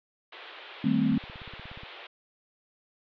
white band-pass noise, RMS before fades -46 dBFS, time 0.32-2.07 s, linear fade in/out 5 ms, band 350 to 3700 Hz, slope 48 dB/octave
sine chord, A half-diminished seventh, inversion second, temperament equal with one note detuned, 155.56 / 196 / 222.9 / 261.6 Hz, Eb3 / G3 / A3 / C4, 0 / 0 / +23 / 0 cents, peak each -30 / -29 / -26 / -26 dBFS, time 0.84-1.18 s, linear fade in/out 5 ms
click train, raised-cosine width 5 ms, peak -33 dBFS, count 13, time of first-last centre 1.12-1.834 s, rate 16.8 Hz
effects none

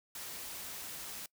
white noise, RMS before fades -44 dBFS, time 0.15-1.26 s, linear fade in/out 2 ms, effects noise-tail reverb RT60 0.1 s tail -23 dB re dry

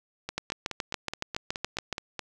two click trains, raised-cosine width 0.2 ms, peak -16 / -12 dBFS, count 10 / 12, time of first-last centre 0.29-2.193 / 0.38-1.927 s, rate 4.73 / 7.11 Hz, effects none

